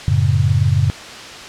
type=chord; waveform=sine; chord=F# minor; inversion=none; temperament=just; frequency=92.5 / 111 / 138.75 Hz; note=F#2 / A2 / C#3; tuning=0 / +16 / +2 cents; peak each=-16 dBFS; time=0.08-0.9 s; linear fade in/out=0 ms; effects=white hiss -32 dBFS RMS until 1.48 s + low-pass 5000 Hz 12 dB/octave

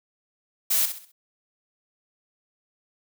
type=noise with echo; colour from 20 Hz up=blue; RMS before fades=-22 dBFS; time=0.7-0.86 s; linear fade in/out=10 ms; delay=65 ms; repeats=4; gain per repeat=-9 dB; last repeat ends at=1.12 s; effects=none

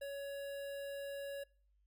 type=tone with notch filter; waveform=square; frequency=560 Hz; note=C#5; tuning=18 cents sharp; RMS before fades=-44 dBFS; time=0.01-1.44 s; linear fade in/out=10 ms; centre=6200 Hz; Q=1.3; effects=noise-tail reverb RT60 0.5 s tail -24 dB re dry + added 50 Hz sine -70 dBFS peak until 1.86 s

